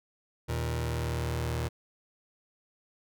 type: tone pair together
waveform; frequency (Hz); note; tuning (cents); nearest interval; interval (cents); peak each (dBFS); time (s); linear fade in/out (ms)
sawtooth; 78.7 / 118.03; D#2 / A#2; +20 / +22; perfect fifth; 702; -28; 0.48-1.69; 20
effects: none